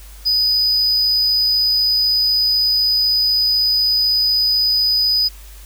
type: tone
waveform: triangle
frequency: 4978 Hz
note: D#8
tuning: in tune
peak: -12 dBFS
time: 0.25-5.29 s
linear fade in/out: 20 ms
effects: added 50 Hz sine -36 dBFS peak until 5.65 s + white hiss -44 dBFS RMS until 5.65 s